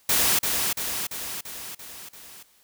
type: noise with echo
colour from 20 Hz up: white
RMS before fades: -21 dBFS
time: 0.09-0.39 s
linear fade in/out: 5 ms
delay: 340 ms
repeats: 6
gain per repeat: -4 dB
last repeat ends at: 2.43 s
effects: white hiss -60 dBFS RMS until 2.63 s